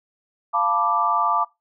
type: chord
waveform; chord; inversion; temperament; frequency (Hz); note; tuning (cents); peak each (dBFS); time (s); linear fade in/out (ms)
sine; B half-diminished seventh; second; equal with one note detuned; 698.5 / 880 / 980.4 / 1174.7; F5 / A5 / B5 / D6; 0 / 0 / -13 / 0; -26 / -24 / -26 / -20; 0.53-1.45; 20
effects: noise-tail reverb RT60 0.2 s tail -21 dB re dry